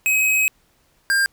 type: tone pair in turn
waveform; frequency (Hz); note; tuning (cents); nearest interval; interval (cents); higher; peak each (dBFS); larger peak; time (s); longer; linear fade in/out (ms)
square; 2541 / 1600.7; D#7 / G6; +36 / +36; minor sixth; 800; first; -16; neither; 0.06-0.48 / 1.1-1.26; first; 0
effects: pink hiss -61 dBFS RMS until 1.32 s